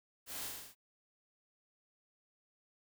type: noise with echo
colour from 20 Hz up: white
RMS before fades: -45 dBFS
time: 0.26-0.5 s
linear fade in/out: 50 ms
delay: 42 ms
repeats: 6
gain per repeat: -2 dB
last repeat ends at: 0.752 s
effects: none